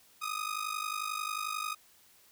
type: ring-modulated tone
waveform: sawtooth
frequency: 1244.5 Hz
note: D#6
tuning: in tune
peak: -27 dBFS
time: 0.21-1.75 s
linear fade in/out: 20 ms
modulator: 25.6 Hz
effects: white hiss -62 dBFS RMS until 2.31 s